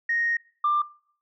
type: tone pair in turn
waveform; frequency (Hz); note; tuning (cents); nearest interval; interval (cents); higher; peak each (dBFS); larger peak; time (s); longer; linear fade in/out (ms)
sine; 1864.7 / 1188.7; A#6 / D6; 0 / +21; minor sixth; 779; first; -21 / -18; second; 0.09-0.37 / 0.64-0.82; first; 5
effects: noise-tail reverb RT60 0.6 s tail -24 dB re dry + tanh soft clip ceiling -15 dBFS